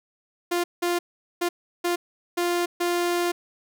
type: tone bursts at uneven times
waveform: sawtooth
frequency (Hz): 349.3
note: F4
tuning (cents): 0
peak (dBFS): -18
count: 6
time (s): 0.51-0.64 / 0.82-0.99 / 1.41-1.49 / 1.84-1.96 / 2.37-2.66 / 2.8-3.32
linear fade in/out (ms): 10
effects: none